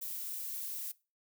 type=noise; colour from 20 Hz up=violet; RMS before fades=-40 dBFS; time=0.01-0.92 s; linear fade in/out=10 ms; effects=noise-tail reverb RT60 0.3 s tail -21 dB re dry